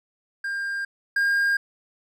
triangle tone pair in turn, 1601 / 1613.1 Hz, G6 / G6, +36 / +49 cents, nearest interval unison, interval 13 cents, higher second, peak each -24 / -17 dBFS, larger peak second, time 0.44-0.85 / 1.16-1.57 s, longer neither, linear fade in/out 5 ms, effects none

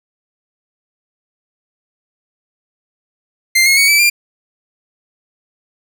sawtooth tone with pitch steps, 2093 / 2163 / 2235 / 2310 / 2388 Hz, C7 / C#7 / C#7 / D7 / D7, 0 / -43 / +14 / -29 / +28 cents, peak -5 dBFS, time 3.55-4.1 s, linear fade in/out 10 ms, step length 110 ms, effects none

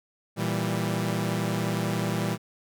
sawtooth chord, E diminished, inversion second, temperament equal, 116.54 / 164.81 / 196 Hz, Bb2 / E3 / G3, 0 / 0 / 0 cents, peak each -26 dBFS, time 0.36-2.38 s, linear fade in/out 50 ms, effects none

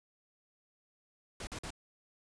pink noise bursts, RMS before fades -42 dBFS, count 3, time 1.4-1.705 s, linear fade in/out 2 ms, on 71 ms, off 46 ms, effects resampled to 22050 Hz

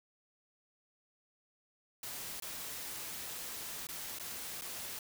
white noise with dropouts, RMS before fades -43 dBFS, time 2.03-4.99 s, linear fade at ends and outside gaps 2 ms, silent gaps 2.4-2.422 / 3.87-3.888 / 4.187-4.197 / 4.612-4.619 s, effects none

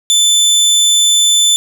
25% pulse tone, 3520 Hz, A7, in tune, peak -4 dBFS, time 0.1-1.56 s, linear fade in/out 0 ms, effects none

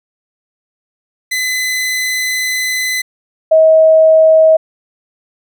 sawtooth / sine tone pair in turn, 2019 / 637.2 Hz, B6 / D#5, +38 / +41 cents, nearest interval octave + minor sixth, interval 1997 cents, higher first, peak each -11 / -4 dBFS, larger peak second, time 1.31-3.02 / 3.51-4.57 s, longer first, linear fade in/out 10 ms, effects none

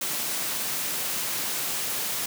white high-pass noise, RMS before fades -29 dBFS, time 0.01-2.26 s, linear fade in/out 5 ms, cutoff 110 Hz, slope 96 dB/octave, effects none

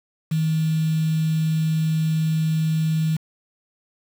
sine tone with quantisation, 158.7 Hz, D#3, 35 cents sharp, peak -18 dBFS, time 0.31-3.17 s, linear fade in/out 10 ms, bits 6, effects none

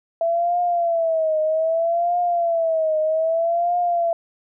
sine tone with vibrato, 663 Hz, E5, 10 cents sharp, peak -17 dBFS, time 0.21-4.13 s, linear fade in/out 2 ms, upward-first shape triangle, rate 0.63 Hz, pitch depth 120 cents each way, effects none

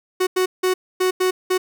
45% pulse tone bursts at uneven times, 370 Hz, F#4, in tune, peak -16 dBFS, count 6, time 0.2-0.27 / 0.36-0.46 / 0.63-0.74 / 1-1.11 / 1.2-1.31 / 1.5-1.58 s, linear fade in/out 10 ms, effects none

